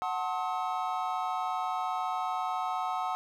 triangle chord, F# diminished seventh, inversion none, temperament just, 740 / 888 / 1065.6 / 1278.7 Hz, F#5 / A5 / C6 / Eb6, 0 / +16 / +31 / +47 cents, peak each -31 / -35 / -35 / -34 dBFS, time 0.02-3.15 s, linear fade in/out 0 ms, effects none

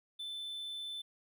triangle tone, 3525 Hz, A7, 2 cents sharp, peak -38 dBFS, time 0.19-1.02 s, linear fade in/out 10 ms, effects none

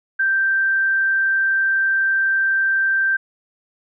sine tone, 1568 Hz, G6, in tune, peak -15 dBFS, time 0.19-3.17 s, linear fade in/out 10 ms, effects none

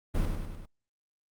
brown noise with echo, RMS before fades -27 dBFS, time 0.14-0.26 s, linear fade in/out 10 ms, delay 100 ms, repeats 4, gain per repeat -4 dB, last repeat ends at 0.66 s, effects Opus 32 kbps

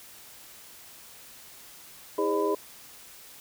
sine tone cluster, 321.7 / 408.1 / 526 / 608 / 1001 Hz, E4 / G#4 / C5 / D#5 / B5, -42 / -30 / +9 / -40 / +23 cents, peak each -31 / -26 / -34 / -33 / -31 dBFS, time 2.18-2.55 s, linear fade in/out 5 ms, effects white hiss -49 dBFS RMS until 3.4 s

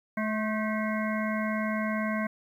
harmonic tone with a mistuned harmonic, 215.6 Hz, A3, 35 cents flat, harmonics 1 / 3 / 5 / 7 / 9 / 10, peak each -29 / -34 / -36 / -37 / -39 / -39 dBFS, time 0.17-2.27 s, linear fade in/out 5 ms, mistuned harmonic 7, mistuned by +47 cents, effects 10-bit

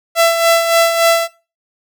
sawtooth tone with tremolo, 669 Hz, E5, 25 cents sharp, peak -4 dBFS, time 0.15-1.28 s, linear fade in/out 50 ms, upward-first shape sine, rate 3.5 Hz, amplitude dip 55%, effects noise-tail reverb RT60 0.3 s tail -19 dB re dry

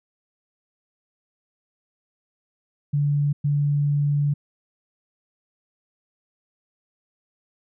sine tone bursts at uneven times, 144.7 Hz, D3, 25 cents flat, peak -18 dBFS, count 2, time 2.93-3.33 / 3.44-4.34 s, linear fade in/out 10 ms, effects none

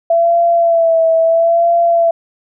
sine tone with vibrato, 668 Hz, E5, 23 cents sharp, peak -8 dBFS, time 0.1-2.11 s, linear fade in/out 5 ms, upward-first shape sine, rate 0.75 Hz, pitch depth 40 cents each way, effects none

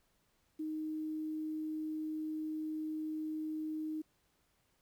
sine tone with quantisation, 311.1 Hz, D#4, in tune, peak -36 dBFS, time 0.59-4.02 s, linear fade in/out 10 ms, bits 11, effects pink hiss -75 dBFS RMS until 4.81 s

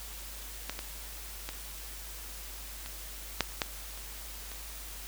clicks, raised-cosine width 0.2 ms, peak -16 / -19 / -19 / -25 / -8 / -30 / -10 / -28 / -26 dBFS, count 9, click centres 0.696 / 0.791 / 1.49 / 2.861 / 3.407 / 3.521 / 3.618 / 3.976 / 4.517 s, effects added 50 Hz sine -45 dBFS peak until 5.07 s + white hiss -45 dBFS RMS until 5.07 s

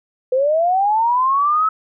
sine linear sweep, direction up, 497.7 to 1303 Hz, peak -13 dBFS, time 0.32-1.69 s, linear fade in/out 5 ms, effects none

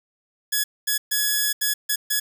5% pulse tone bursts at uneven times, 1692 Hz, G#6, 32 cents sharp, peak -9 dBFS, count 6, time 0.52-0.64 / 0.87-0.98 / 1.11-1.53 / 1.61-1.74 / 1.89-1.96 / 2.1-2.2 s, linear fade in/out 10 ms, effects none

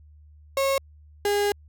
35% pulse tone pair in turn, 545 / 408.8 Hz, C#5 / G#4, -29 / -27 cents, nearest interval perfect fourth, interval 498 cents, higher first, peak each -19 dBFS, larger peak neither, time 0.57-0.78 / 1.25-1.52 s, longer second, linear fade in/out 2 ms, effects added 75 Hz sine -48 dBFS peak until 1.68 s

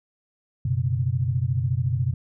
sine chord, F# suspended fourth, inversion none, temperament equal with one note detuned, 92.5 / 123.47 / 137.4 Hz, F#2 / B2 / C#3, 0 / 0 / -15 cents, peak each -27 / -23 / -27 dBFS, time 0.65-2.14 s, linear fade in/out 5 ms, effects none

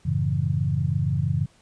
sine chord, F# minor seventh, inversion none, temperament equal, 92.5 / 110 / 138.59 / 164.81 Hz, F#2 / A2 / C#3 / E3, 0 / 0 / 0 / 0 cents, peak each -27 / -28 / -24 / -28 dBFS, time 0.05-1.46 s, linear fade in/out 10 ms, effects pink hiss -59 dBFS RMS until 1.61 s + resampled to 22050 Hz

